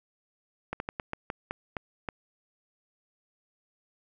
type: slowing click train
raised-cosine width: 0.5 ms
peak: -17 dBFS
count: 9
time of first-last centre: 0.73-2.088 s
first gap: 71 ms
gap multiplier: 1.24
effects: none